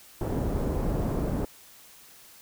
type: low-pass noise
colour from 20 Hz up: pink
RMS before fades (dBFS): -28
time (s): 0.21-1.45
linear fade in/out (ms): 0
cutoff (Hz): 570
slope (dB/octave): 12
effects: white hiss -52 dBFS RMS until 2.41 s